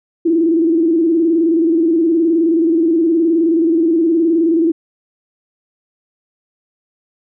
sine tone with vibrato, 329.6 Hz, E4, in tune, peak -10 dBFS, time 0.25-4.72 s, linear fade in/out 10 ms, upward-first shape square, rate 19 Hz, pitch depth 63 cents each way, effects none

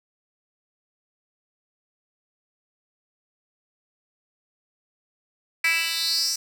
10% pulse tone with high-pass filter sweep, 329.6 Hz, E4, in tune, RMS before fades -24 dBFS, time 5.64-6.36 s, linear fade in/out 5 ms, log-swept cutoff 2200 to 6100 Hz, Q 5.8, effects none

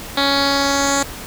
10% pulse tone with low-pass filter sweep, 278.6 Hz, C#4, 9 cents sharp, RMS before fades -17 dBFS, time 0.17-1.03 s, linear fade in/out 5 ms, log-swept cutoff 3800 to 7500 Hz, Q 4, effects pink hiss -32 dBFS RMS until 1.26 s

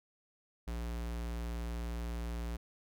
square tone, 58.27 Hz, A#1, in tune, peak -37 dBFS, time 0.67-2.57 s, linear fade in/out 10 ms, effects none

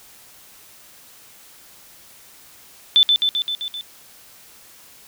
sine tone with echo, 3520 Hz, A7, in tune, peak -9 dBFS, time 2.96-3.03 s, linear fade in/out 0 ms, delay 130 ms, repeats 6, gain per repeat -3 dB, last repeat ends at 3.81 s, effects white hiss -47 dBFS RMS until 5.07 s

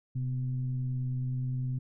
sine tone with frequency modulation, 128.5 Hz, C3, 31 cents flat, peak -29 dBFS, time 0.15-1.79 s, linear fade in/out 10 ms, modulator 119 Hz, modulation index 0.39, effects none

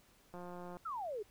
click train, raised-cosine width 1 ms, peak -35 dBFS, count 77, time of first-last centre 0.34-0.769 s, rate 177 Hz
sine exponential sweep, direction down, 1396.9 to 392 Hz, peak -38 dBFS, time 0.85-1.23 s, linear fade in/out 10 ms
effects pink hiss -67 dBFS RMS until 1.3 s

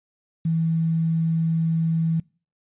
sine tone with quantisation, 163.3 Hz, E3, 16 cents flat, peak -19 dBFS, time 0.45-2.2 s, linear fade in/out 5 ms, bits 8, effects noise-tail reverb RT60 0.4 s tail -25 dB re dry + resampled to 8000 Hz

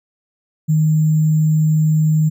sine tone with sample-and-hold, 155.56 Hz, D#3, in tune, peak -11 dBFS, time 0.68-2.3 s, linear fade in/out 20 ms, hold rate 7350 Hz, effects none

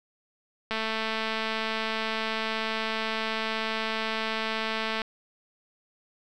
click train, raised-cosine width 0.3 ms, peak -14 dBFS, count 953, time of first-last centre 0.71-5.018 s, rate 221 Hz, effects none

